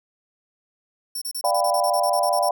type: tone bursts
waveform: 5% pulse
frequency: 5440 Hz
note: F8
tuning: 46 cents flat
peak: -21 dBFS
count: 14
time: 1.15-2.49 s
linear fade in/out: 5 ms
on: 66 ms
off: 32 ms
type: chord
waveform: sine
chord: G dominant seventh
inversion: second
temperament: equal with one note detuned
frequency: 587.3 / 698.5 / 784 / 994.1 Hz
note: D5 / F5 / G5 / B5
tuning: 0 / 0 / 0 / +11 cents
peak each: -23 / -22 / -25 / -26 dBFS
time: 1.44-2.51 s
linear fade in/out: 2 ms
effects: none